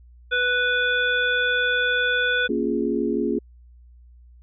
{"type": "harmonic tone", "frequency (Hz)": 493.9, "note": "B4", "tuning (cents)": 0, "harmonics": [1, 3, 5, 7], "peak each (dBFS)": [-27, -20, -31, -28], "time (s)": [0.31, 2.48], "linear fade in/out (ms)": 20}
{"type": "chord", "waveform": "sine", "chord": "Bb minor seventh", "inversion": "none", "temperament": "equal", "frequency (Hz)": [233.1, 277.2, 349.2, 415.3], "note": ["Bb3", "Db4", "F4", "Ab4"], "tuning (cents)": [0, 0, 0, 0], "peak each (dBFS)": -26, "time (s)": [2.49, 3.39], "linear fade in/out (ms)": 5}
{"effects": ["added 60 Hz sine -46 dBFS peak until 4.42 s"]}